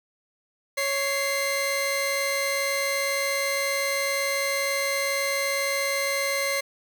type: tone pair together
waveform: sawtooth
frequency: 554.4 / 2086 Hz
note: C#5 / C7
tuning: 0 / -6 cents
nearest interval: octave + major seventh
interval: 2294 cents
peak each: -23 dBFS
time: 0.77-6.61 s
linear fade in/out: 10 ms
effects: 9-bit